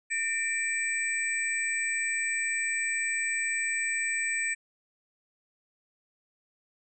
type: tone cluster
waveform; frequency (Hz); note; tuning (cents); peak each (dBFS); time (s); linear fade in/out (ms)
sine; 1816 / 2338 / 8000; A#6 / D7 / B8; -46 / -8 / +21; -32 / -30 / -33; 0.1-4.55; 20
effects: none